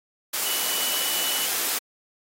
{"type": "tone in noise", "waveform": "sine", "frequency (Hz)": 2960, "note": "F#7", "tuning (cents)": 0, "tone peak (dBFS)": -30, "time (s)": [0.45, 1.46], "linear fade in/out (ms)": 10, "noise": "white", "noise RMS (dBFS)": -26, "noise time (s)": [0.33, 1.79], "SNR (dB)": -7, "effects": ["high-pass 300 Hz 12 dB/octave", "AAC 48 kbps"]}